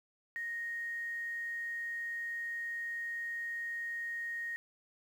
sine tone with quantisation, 1864.7 Hz, A#6, in tune, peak -36 dBFS, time 0.36-4.56 s, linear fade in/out 0 ms, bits 10, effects none

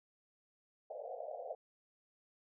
white band-pass noise, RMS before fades -45 dBFS, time 0.9-1.55 s, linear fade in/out 5 ms, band 470 to 740 Hz, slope 96 dB/octave, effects none

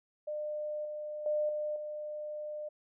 sine tone with level steps, 602 Hz, D5, 43 cents sharp, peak -34 / -37 / -28 / -32 / -37 dBFS, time 0.27-2.69 s, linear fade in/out 10 ms, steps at 0.85 / 1.26 / 1.49 / 1.76 s, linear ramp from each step 2 ms, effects none

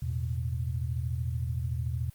sine chord, E suspended fourth, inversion none, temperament equal, 82.41 / 110 / 123.47 Hz, E2 / A2 / B2, 0 / 0 / 0 cents, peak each -32 / -37 / -32 dBFS, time 0.02-2.1 s, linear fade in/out 5 ms, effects white hiss -60 dBFS RMS until 2.14 s + Opus 48 kbps

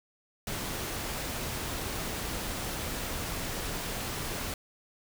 pink noise, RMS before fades -35 dBFS, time 0.47-4.54 s, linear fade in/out 2 ms, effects none

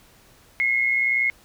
sine tone pair together, 2039 / 2160 Hz, C7 / C#7, -45 / -45 cents, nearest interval minor second, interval 100 cents, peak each -26 / -19 dBFS, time 0.6-1.3 s, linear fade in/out 0 ms, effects pink hiss -54 dBFS RMS until 1.44 s

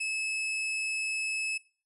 40% pulse tone, 2596 Hz, E7, 27 cents flat, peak -29 dBFS, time 0-1.58 s, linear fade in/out 10 ms, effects noise-tail reverb RT60 0.4 s tail -20 dB re dry + resampled to 32000 Hz

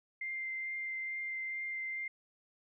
sine tone with vibrato, 2093 Hz, C7, in tune, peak -36 dBFS, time 0.21-2.08 s, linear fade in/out 5 ms, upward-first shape sine, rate 2.3 Hz, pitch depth 9 cents each way, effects none

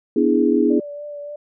sine chord, E dominant seventh, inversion second, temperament equal, 246.9 / 293.7 / 329.6 / 415.3 Hz, B3 / D4 / E4 / G#4, 0 / 0 / 0 / 0 cents, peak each -19 dBFS, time 0.16-0.8 s, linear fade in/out 5 ms
sine tone with vibrato, 584 Hz, D5, 10 cents flat, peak -29 dBFS, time 0.7-1.36 s, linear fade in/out 5 ms, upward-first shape triangle, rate 3.5 Hz, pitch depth 22 cents each way
effects none

